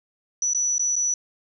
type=tone with dropouts; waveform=sine; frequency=5920 Hz; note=F#8; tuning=in tune; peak=-20 dBFS; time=0.42-1.14 s; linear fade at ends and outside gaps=2 ms; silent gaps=0.535-0.547 / 0.782-0.794 / 0.957-0.963 s; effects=none